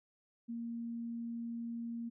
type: tone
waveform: sine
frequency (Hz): 233.1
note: A#3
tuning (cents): 0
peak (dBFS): -38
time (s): 0.48-2.1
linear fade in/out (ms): 20
effects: none